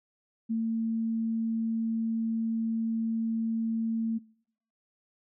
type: tone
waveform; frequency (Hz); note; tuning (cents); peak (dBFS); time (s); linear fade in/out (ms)
sine; 225.7; A3; +44; -26; 0.49-4.19; 20
effects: noise-tail reverb RT60 0.7 s tail -24 dB re dry